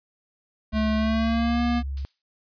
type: tone with pitch glide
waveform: square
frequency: 216.6 to 238.9 Hz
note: A3 to A#3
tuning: -27 to +43 cents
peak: -22 dBFS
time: 0.72-1.83 s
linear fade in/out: 50 ms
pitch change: +170 cents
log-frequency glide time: 0.96-1.62 s
type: tone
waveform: sine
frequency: 68.4 Hz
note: C#2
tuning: 23 cents flat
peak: -27 dBFS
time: 0.73-2.05 s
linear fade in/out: 0 ms
type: noise with exponential decay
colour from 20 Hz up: violet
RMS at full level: -31 dBFS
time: 1.97-2.22 s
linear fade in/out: 2 ms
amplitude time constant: 53 ms
effects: resampled to 11025 Hz